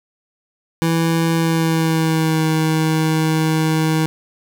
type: tone with pitch glide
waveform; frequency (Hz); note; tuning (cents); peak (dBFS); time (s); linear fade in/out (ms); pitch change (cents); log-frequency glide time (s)
25% pulse; 164.81 to 158.28; E3 to D#3; 0 to +30; -11; 0.82-4.06; 0; -70; 1.36-2.45
effects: none